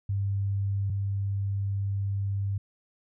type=tone pair in turn; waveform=sine; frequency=99.1 / 99.1 Hz; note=G2 / G2; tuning=+19 / +19 cents; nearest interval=unison; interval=0 cents; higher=neither; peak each=-25 / -26 dBFS; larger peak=first; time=0.09-0.9 / 0.9-2.58 s; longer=second; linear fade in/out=5 ms; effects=none